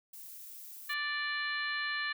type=noise; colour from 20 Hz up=violet; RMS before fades=-48 dBFS; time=0.13-0.94 s; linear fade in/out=5 ms
type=harmonic tone; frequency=587 Hz; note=D5; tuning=1 cent flat; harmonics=2 / 3 / 4 / 5 / 6 / 7; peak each=-41 / -34 / -42 / -44 / -48 / -42 dBFS; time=0.89-2.13 s; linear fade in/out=10 ms
effects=none